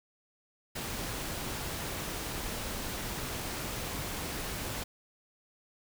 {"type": "noise", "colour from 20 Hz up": "pink", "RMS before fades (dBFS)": -37, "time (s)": [0.75, 4.84], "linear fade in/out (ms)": 10, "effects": []}